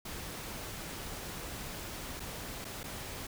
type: noise with dropouts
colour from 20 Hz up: pink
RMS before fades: -42 dBFS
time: 0.05-3.27 s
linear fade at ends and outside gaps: 5 ms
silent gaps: 2.197-2.201 / 2.646-2.65 / 2.833-2.839 s
effects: none